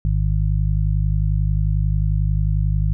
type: harmonic tone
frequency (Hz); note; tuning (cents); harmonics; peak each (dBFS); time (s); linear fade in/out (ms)
51.2; G#1; -24; 1 / 2 / 3; -18 / -21 / -23; 0.05-2.93; 0
effects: none